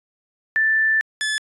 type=tone pair in turn; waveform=sine / sawtooth; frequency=1766 / 1728.7 Hz; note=A6 / A6; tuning=+6 / -31 cents; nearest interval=unison; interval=37 cents; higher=first; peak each=-15 / -17 dBFS; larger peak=first; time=0.56-1.01 / 1.21-1.38 s; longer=first; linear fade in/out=0 ms; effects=resampled to 24000 Hz